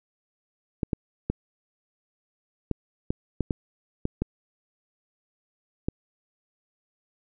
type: clicks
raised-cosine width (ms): 3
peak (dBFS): -12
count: 10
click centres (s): 0.832 / 0.932 / 1.3 / 2.713 / 3.105 / 3.407 / 3.508 / 4.054 / 4.22 / 5.885
effects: none